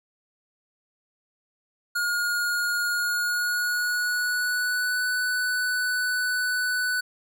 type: tone with pitch glide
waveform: square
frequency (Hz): 1431 to 1492.6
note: F6 to F#6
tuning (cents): +42 to +15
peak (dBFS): -24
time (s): 1.95-7.01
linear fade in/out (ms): 10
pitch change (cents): +73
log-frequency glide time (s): 2.93-5.05
effects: none